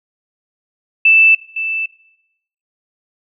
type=tone with echo; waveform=sine; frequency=2645 Hz; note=E7; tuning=5 cents sharp; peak=-6 dBFS; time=1.05-1.35 s; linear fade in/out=5 ms; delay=510 ms; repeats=1; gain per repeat=-11 dB; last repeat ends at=1.86 s; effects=noise-tail reverb RT60 0.8 s tail -19 dB re dry

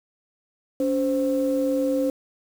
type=tone pair together; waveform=sine; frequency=282 / 521 Hz; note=C#4 / C5; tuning=+30 / -7 cents; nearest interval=major seventh; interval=1063 cents; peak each=-22 dBFS; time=0.8-2.1 s; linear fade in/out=2 ms; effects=tanh soft clip ceiling -13 dBFS + 7-bit

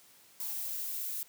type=noise with high-pass filter sweep; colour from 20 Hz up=violet; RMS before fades=-37 dBFS; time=0.4-1.23 s; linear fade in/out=2 ms; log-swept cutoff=990 to 250 Hz; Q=8.9; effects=white hiss -60 dBFS RMS until 1.28 s + high-pass 80 Hz 12 dB/octave

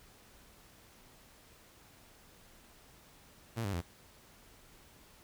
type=tone with pitch steps; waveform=sawtooth; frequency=114.9 / 99.45 / 86.08 Hz; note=A#2 / G2 / F2; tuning=-25 / +25 / -25 cents; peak=-30 dBFS; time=3.56-3.818 s; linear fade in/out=20 ms; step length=86 ms; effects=pink hiss -60 dBFS RMS until 5.23 s

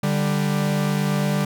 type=tone pair together; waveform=45% pulse; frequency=147.67 / 196.3 Hz; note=D3 / G3; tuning=+10 / +3 cents; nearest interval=perfect fourth; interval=493 cents; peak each=-22 dBFS; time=0.03-1.45 s; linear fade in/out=5 ms; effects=none

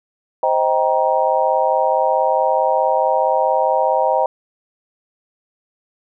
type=chord; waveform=sine; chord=C minor seventh; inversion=none; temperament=just; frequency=523.3 / 627.9 / 784.9 / 941.9 Hz; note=C5 / Eb5 / G5 / Bb5; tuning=0 / +16 / +2 / +18 cents; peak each=-19 dBFS; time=0.43-4.26 s; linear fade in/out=2 ms; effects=none

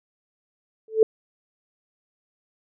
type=tone with exponential growth; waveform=sine; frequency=440 Hz; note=A4; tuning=in tune; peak=-8 dBFS; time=0.88-1.03 s; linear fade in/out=2 ms; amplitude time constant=32 ms; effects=none

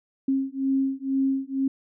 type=beating tone pair; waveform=sine; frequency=268.1 / 270.2 Hz; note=C4 / C#4; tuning=+42 / -44 cents; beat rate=2.1 Hz; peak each=-25 dBFS; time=0.28-1.68 s; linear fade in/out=5 ms; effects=none

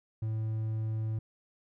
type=tone; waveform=triangle; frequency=110 Hz; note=A2; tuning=in tune; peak=-28 dBFS; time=0.22-1.19 s; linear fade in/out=5 ms; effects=none

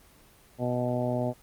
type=harmonic tone; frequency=123.47 Hz; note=B2; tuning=in tune; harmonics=1 / 2 / 3 / 4 / 5 / 6 / 7; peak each=-31 / -31 / -36 / -37 / -30 / -39 / -40 dBFS; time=0.58-1.34 s; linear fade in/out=50 ms; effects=pink hiss -57 dBFS RMS until 1.42 s + Opus 24 kbps

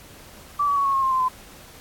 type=tone with pitch steps; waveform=sine; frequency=1159 / 1138.4 / 1118.2 / 1098.4 / 1078.9 / 1059.7 / 1040.9 / 1022.5 Hz; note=D6 / C#6 / C#6 / C#6 / C#6 / C6 / C6 / C6; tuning=-23 / +46 / +15 / -16 / -47 / +22 / -9 / -40 cents; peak=-18 dBFS; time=0.59-1.286 s; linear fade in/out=10 ms; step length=87 ms; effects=pink hiss -46 dBFS RMS until 1.8 s + AAC 64 kbps

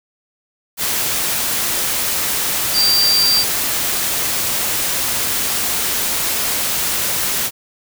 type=tone in noise; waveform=sine; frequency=4699 Hz; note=D8; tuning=in tune; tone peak=-12 dBFS; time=2.73-3.45 s; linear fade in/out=50 ms; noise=white; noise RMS=-19 dBFS; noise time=0.77-7.51 s; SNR=+4 dB; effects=none

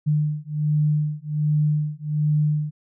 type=beating tone pair; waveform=sine; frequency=150 / 151.3 Hz; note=D3 / D#3; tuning=+37 / -48 cents; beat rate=1.3 Hz; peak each=-22 dBFS; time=0.06-2.71 s; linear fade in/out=20 ms; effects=none

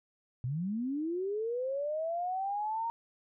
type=linear sweep; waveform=sine; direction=up; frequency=116.54 to 932.3 Hz; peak=-31 dBFS; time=0.44-2.9 s; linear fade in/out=0 ms; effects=none

